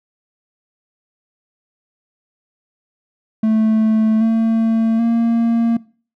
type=tone with pitch steps; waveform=triangle; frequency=219.2 / 225.1 / 231.2 Hz; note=A3 / A3 / A#3; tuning=-6 / +40 / -14 cents; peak=-10 dBFS; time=3.43-5.77 s; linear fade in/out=5 ms; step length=780 ms; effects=noise-tail reverb RT60 0.4 s tail -21 dB re dry